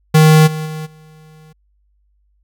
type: tone with level steps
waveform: square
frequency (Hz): 156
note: D#3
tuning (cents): +5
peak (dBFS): -6 / -21 / -24 / -41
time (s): 0.14-1.53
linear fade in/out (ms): 10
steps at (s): 0.46 / 0.65 / 0.85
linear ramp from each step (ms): 20
effects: added 50 Hz sine -56 dBFS peak until 2.43 s